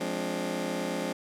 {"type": "chord", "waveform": "20% pulse", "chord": "D half-diminished seventh", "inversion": "first", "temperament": "just", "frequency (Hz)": [176.2, 211.4, 264.3, 293.7], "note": ["F3", "Ab3", "C4", "D4"], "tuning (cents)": [16, 31, 18, 0], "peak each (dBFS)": -31, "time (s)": [0, 1.13], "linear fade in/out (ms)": 10, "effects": ["low-pass 12000 Hz 12 dB/octave"]}